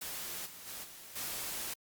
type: noise with level steps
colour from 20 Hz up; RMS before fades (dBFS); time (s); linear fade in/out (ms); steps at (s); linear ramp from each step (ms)
white; -41 / -50 / -44 / -51 / -39; 0.01-1.74; 10; 0.45 / 0.66 / 0.83 / 1.15; 20
effects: Opus 48 kbps